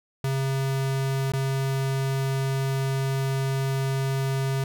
square tone with dropouts, 134.9 Hz, C#3, 47 cents flat, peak -24 dBFS, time 0.24-4.64 s, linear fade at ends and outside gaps 2 ms, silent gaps 1.32-1.335 s, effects none

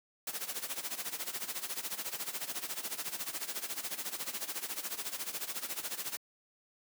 white noise with tremolo, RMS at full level -36 dBFS, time 0.27-6.17 s, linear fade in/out 2 ms, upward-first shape sine, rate 14 Hz, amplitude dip 80%, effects high-pass 200 Hz 12 dB/octave

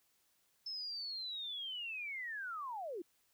sine linear sweep, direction down, 5274 to 314.6 Hz, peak -40 dBFS, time 0.66-3.02 s, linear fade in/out 5 ms, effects white hiss -75 dBFS RMS until 3.33 s

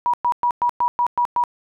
sine tone bursts, 966 Hz, B5, 39 cents flat, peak -15 dBFS, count 8, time 0.06-1.438 s, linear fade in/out 0 ms, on 76 ms, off 110 ms, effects none

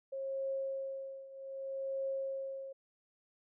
sine tone with tremolo, 540 Hz, C#5, 45 cents flat, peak -33 dBFS, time 0.12-2.73 s, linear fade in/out 10 ms, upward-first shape triangle, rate 0.64 Hz, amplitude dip 85%, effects none

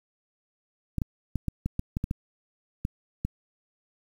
clicks, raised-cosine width 5 ms, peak -15 dBFS, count 11, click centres 0.983 / 1.018 / 1.357 / 1.483 / 1.66 / 1.794 / 1.969 / 2.041 / 2.111 / 2.851 / 3.25 s, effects 8-bit

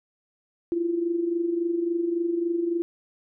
sine tone with amplitude modulation, 341.1 Hz, F4, 41 cents flat, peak -20 dBFS, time 0.72-2.82 s, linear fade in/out 0 ms, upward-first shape sine, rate 23.6 Hz, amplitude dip 60%, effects none

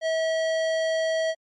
sine tone with hard clipping, 645 Hz, E5, 38 cents flat, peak -24 dBFS, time 0.01-1.35 s, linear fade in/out 50 ms, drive 17 dB, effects low-pass 7000 Hz 12 dB/octave + MP3 48 kbps

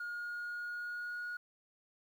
sine tone with pitch glide, 1429 to 1446.4 Hz, F6 to F#6, +39 to -40 cents, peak -36 dBFS, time 0-1.37 s, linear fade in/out 5 ms, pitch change +21 cents, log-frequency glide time 0.13-1.24 s, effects tanh soft clip ceiling -37 dBFS + 11-bit

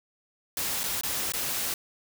white noise with dropouts, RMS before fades -30 dBFS, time 0.57-1.74 s, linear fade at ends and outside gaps 2 ms, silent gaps 0.834-0.838 / 1.011-1.034 / 1.321-1.336 s, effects none

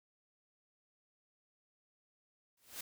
white noise with exponential growth, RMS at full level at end -40 dBFS, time 2.57-2.81 s, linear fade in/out 5 ms, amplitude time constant 52 ms, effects none

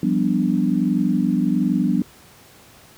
sine chord, G dominant seventh, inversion third, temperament equal, 174.61 / 196 / 246.9 / 293.7 Hz, F3 / G3 / B3 / D4, 0 / 0 / 0 / 0 cents, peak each -23 / -21 / -21 / -23 dBFS, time 0.03-2.02 s, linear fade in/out 2 ms, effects pink hiss -48 dBFS RMS until 2.97 s + high-pass 60 Hz 12 dB/octave

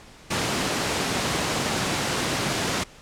pink high-pass noise, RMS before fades -25 dBFS, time 0.3-2.84 s, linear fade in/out 10 ms, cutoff 120 Hz, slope 12 dB/octave, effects pink hiss -48 dBFS RMS until 3.01 s + low-pass 8000 Hz 12 dB/octave

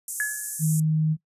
white band-pass noise, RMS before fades -33 dBFS, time 0.08-0.8 s, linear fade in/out 2 ms, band 6600 to 12000 Hz, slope 48 dB/octave
sine tone with exponential decay, 1700 Hz, G#6, 40 cents sharp, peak -20 dBFS, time 0.2-0.63 s, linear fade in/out 1 ms, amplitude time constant 92 ms
sine tone, 156.3 Hz, D#3, 8 cents sharp, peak -19 dBFS, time 0.59-1.17 s, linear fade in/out 50 ms
effects noise-tail reverb RT60 0.1 s tail -20 dB re dry + resampled to 32000 Hz

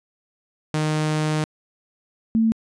sawtooth / sine tone pair in turn, 154.1 / 224 Hz, D#3 / A3, -16 / +31 cents, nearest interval tritone, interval 647 cents, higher second, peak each -16 / -15 dBFS, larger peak second, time 0.74-1.44 / 2.35-2.52 s, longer first, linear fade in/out 0 ms, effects resampled to 22050 Hz

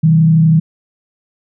sine tone with frequency modulation, 160.4 Hz, E3, 47 cents flat, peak -6 dBFS, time 0.03-0.6 s, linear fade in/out 10 ms, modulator 32.3 Hz, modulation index 0.42, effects none

